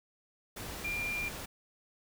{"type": "tone in noise", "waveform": "sine", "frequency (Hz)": 2389, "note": "D7", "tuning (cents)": 29, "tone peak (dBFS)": -33, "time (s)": [0.84, 1.29], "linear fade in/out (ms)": 10, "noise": "pink", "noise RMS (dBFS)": -42, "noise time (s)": [0.56, 1.46], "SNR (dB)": 6, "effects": []}